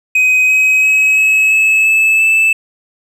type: tone with pitch steps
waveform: triangle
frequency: 2516 / 2535 / 2554 / 2573 / 2593 / 2612 / 2632 Hz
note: D#7 / D#7 / D#7 / E7 / E7 / E7 / E7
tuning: +19 / +32 / +45 / -43 / -29 / -17 / -3 cents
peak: -6 dBFS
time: 0.15-2.53 s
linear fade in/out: 5 ms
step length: 340 ms
effects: none